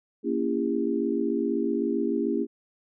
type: chord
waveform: sine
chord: A# diminished seventh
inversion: none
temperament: just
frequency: 233.1 / 279.7 / 335.6 / 402.8 Hz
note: A#3 / C#4 / E4 / G4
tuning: 0 / +16 / +31 / +47 cents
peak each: -29 dBFS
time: 0.23-2.47 s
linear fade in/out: 50 ms
effects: none